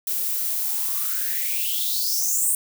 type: noise with high-pass filter sweep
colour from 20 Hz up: violet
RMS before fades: -24 dBFS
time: 0.07-2.55 s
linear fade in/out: 2 ms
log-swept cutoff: 340 to 9100 Hz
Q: 7.4
effects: none